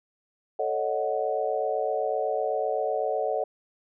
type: chord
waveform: sine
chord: D# half-diminished seventh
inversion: second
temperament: equal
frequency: 440 / 554.4 / 622.3 / 740 Hz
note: A4 / C#5 / D#5 / F#5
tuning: 0 / 0 / 0 / 0 cents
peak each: -30 dBFS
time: 0.59-3.44 s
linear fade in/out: 5 ms
effects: none